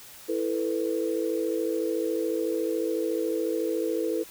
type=chord; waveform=sine; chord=E suspended fourth; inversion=none; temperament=equal; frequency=329.6 / 440 / 493.9 Hz; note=E4 / A4 / B4; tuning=0 / 0 / 0 cents; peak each=-29 / -29 / -30 dBFS; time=0.28-4.24 s; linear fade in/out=20 ms; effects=white hiss -47 dBFS RMS until 4.3 s